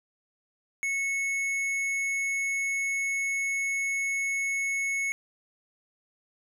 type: tone with hard clipping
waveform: triangle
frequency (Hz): 2200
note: C#7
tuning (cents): -14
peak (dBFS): -28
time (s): 0.83-5.12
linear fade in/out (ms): 0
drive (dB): 12
effects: none